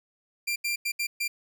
sawtooth tone bursts at uneven times, 2376 Hz, D7, 20 cents sharp, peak -23 dBFS, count 5, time 0.47-0.56 / 0.64-0.76 / 0.85-0.92 / 0.99-1.07 / 1.2-1.28 s, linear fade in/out 10 ms, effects none

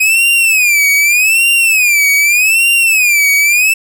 45% pulse tone with vibrato, 2501 Hz, D#7, 8 cents sharp, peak -7 dBFS, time 0-3.74 s, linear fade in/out 10 ms, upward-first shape sine, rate 0.83 Hz, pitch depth 180 cents each way, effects 8-bit

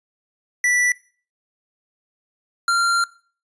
square tone pair in turn, 1966 / 1383 Hz, B6 / F6, -8 / -17 cents, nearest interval tritone, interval 609 cents, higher first, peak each -16 / -16 dBFS, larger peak neither, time 0.64-0.92 / 2.68-3.04 s, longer second, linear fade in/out 2 ms, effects noise-tail reverb RT60 0.4 s tail -20 dB re dry + resampled to 22050 Hz

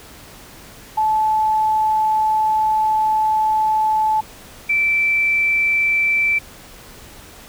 sine tone pair in turn, 867 / 2331 Hz, A5 / D7, -26 / -14 cents, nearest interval octave + perfect fourth, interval 1712 cents, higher second, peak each -14 dBFS, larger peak neither, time 0.97-4.21 / 4.69-6.39 s, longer first, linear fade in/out 10 ms, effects pink hiss -41 dBFS RMS until 7.48 s

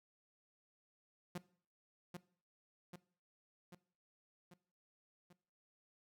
sawtooth tone with echo, 177.3 Hz, F3, 26 cents sharp, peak -37 dBFS, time 1.35-1.38 s, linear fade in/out 5 ms, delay 790 ms, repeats 5, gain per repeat -4 dB, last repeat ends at 5.33 s, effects noise-tail reverb RT60 0.5 s tail -19 dB re dry

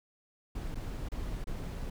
brown noise with dropouts, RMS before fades -37 dBFS, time 0.55-1.9 s, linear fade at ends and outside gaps 5 ms, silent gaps 0.746-0.754 / 1.087-1.117 / 1.442-1.47 s, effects none

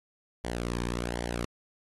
sawtooth tone with flanger, 59.3 Hz, A#1, 30 cents sharp, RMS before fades -33 dBFS, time 0.44-1.45 s, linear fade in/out 0 ms, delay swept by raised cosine 0.77 to 1.48 ms, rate 1.3 Hz, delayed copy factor -0.7, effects AAC 32 kbps

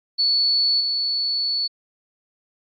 sine tone with level steps, 4435 Hz, C#8, in tune, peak -16 / -20 dBFS, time 0.18-1.68 s, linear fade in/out 20 ms, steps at 0.8 s, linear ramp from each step 10 ms, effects AAC 48 kbps

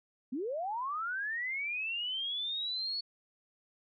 sine linear sweep, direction up, 230 to 4435 Hz, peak -33 dBFS, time 0.32-3.01 s, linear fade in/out 10 ms, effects none

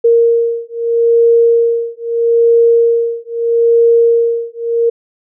sine beating tone pair, 464.9 / 465.68 Hz, A#4 / A#4, -5 / -2 cents, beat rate 0.78 Hz, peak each -11 dBFS, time 0.04-4.9 s, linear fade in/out 10 ms, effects none

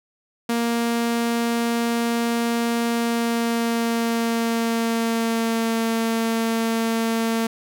sawtooth tone with pitch glide, 233.8 to 227.1 Hz, A#3 to A#3, +5 to -45 cents, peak -16 dBFS, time 0.49-7.47 s, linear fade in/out 5 ms, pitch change -50 cents, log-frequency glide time 2.89-5.78 s, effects none

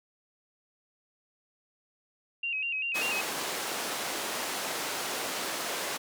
sine tone with vibrato, 2655 Hz, E7, 12 cents sharp, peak -29 dBFS, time 2.43-3.21 s, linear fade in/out 5 ms, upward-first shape square, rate 5.1 Hz, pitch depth 74 cents each way
pink band-pass noise, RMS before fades -34 dBFS, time 2.94-5.98 s, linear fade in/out 20 ms, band 400 to 13000 Hz, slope 12 dB/octave
effects none

